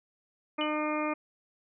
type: harmonic tone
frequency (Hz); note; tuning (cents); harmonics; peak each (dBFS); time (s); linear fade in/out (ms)
303.4; D#4; -44; 1 / 2 / 3 / 4 / 5 / 6 / 7 / 8; -32 / -34 / -38 / -35 / -48 / -48 / -41 / -39; 0.58-1.14; 10
type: tone with exponential decay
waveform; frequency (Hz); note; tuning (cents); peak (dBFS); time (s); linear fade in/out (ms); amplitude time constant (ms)
sine; 2977; F#7; +10; -29; 0.61-0.78; 1; 35
effects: none